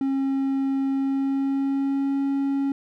triangle tone with pitch glide, 270.9 to 276 Hz, C#4 to C#4, -40 to -7 cents, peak -19 dBFS, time 0.01-2.72 s, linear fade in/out 2 ms, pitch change +33 cents, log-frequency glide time 0.9-2.21 s, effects none

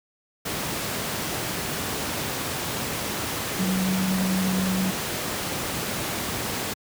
sine tone in noise, 187.8 Hz, F#3, 26 cents sharp, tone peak -22 dBFS, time 3.59-4.91 s, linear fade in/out 10 ms, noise pink, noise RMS -28 dBFS, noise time 0.45-6.74 s, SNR +3 dB, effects high-pass 100 Hz 12 dB/octave

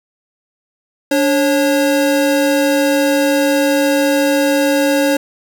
square tone pair together, 290 / 546.2 Hz, D4 / C#5, -22 / -26 cents, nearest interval major seventh, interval 1096 cents, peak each -15 dBFS, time 1.11-5.17 s, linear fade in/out 5 ms, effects 8-bit

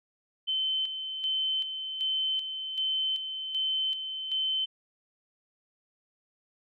sine tone with tremolo, 3072 Hz, G7, 36 cents flat, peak -26 dBFS, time 0.47-4.66 s, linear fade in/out 20 ms, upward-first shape square, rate 1.3 Hz, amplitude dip 55%, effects none

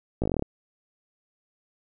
slowing click train, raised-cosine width 2 ms, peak -13 dBFS, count 10, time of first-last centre 0.22-0.424 s, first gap 17 ms, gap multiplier 1.07, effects none

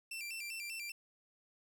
sawtooth tone with vibrato, 2517 Hz, D#7, 19 cents sharp, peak -38 dBFS, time 0.11-0.92 s, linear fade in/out 5 ms, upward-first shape square, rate 5.1 Hz, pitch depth 110 cents each way, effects 11-bit

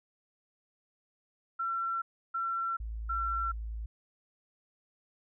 sine tone bursts, 1354 Hz, E6, 46 cents sharp, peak -30 dBFS, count 3, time 1.59-3.52 s, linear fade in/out 10 ms, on 430 ms, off 320 ms
sine tone, 55.1 Hz, A1, 3 cents sharp, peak -35 dBFS, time 2.8-3.86 s, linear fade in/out 5 ms
effects none

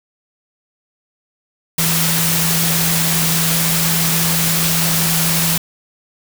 sine tone in noise, 164.81 Hz, E3, in tune, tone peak -19 dBFS, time 1.78-5.58 s, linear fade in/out 5 ms, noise white, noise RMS -17 dBFS, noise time 1.78-5.58 s, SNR -5 dB, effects none

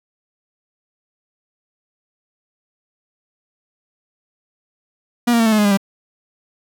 45% pulse tone with pitch steps, 240 / 233.3 / 226.8 / 220.5 / 214.3 / 208.3 / 202.5 / 196.86 Hz, B3 / A#3 / A#3 / A3 / A3 / G#3 / G#3 / G3, -49 / +2 / -47 / +4 / -45 / +5 / -43 / +8 cents, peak -12 dBFS, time 5.27-5.774 s, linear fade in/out 10 ms, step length 63 ms, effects none

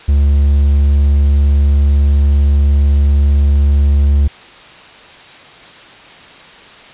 triangle tone, 71.1 Hz, C#2, 45 cents sharp, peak -5 dBFS, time 0.08-4.28 s, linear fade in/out 10 ms, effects white hiss -37 dBFS RMS until 6.93 s + resampled to 8000 Hz

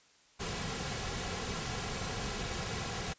pink noise with comb filter, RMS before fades -37 dBFS, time 0.39-3.14 s, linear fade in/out 20 ms, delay 3.3 ms, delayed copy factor -0.5, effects white hiss -64 dBFS RMS until 3.18 s + resampled to 16000 Hz

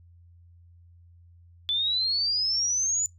sine exponential sweep, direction up, 3462 to 7040 Hz, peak -23 dBFS, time 1.69-3.06 s, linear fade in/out 0 ms, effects noise-tail reverb RT60 0.2 s tail -24 dB re dry + added 86 Hz sine -51 dBFS peak until 3.18 s

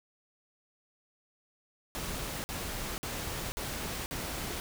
pink noise bursts, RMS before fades -37 dBFS, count 5, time 1.95-4.6 s, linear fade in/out 0 ms, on 490 ms, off 50 ms, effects none

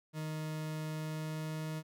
40% pulse tone with pitch glide, 155.56 to 156.64 Hz, D#3 to D#3, 0 to +12 cents, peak -36 dBFS, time 0.13-1.83 s, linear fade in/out 50 ms, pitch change +12 cents, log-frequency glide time 0.87-1.69 s, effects none

